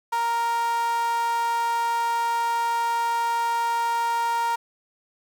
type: tone with high-pass filter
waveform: sawtooth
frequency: 466.2 Hz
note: A#4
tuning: in tune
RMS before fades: -24 dBFS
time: 0.12-4.56 s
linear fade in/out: 10 ms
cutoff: 1000 Hz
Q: 9.2
effects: none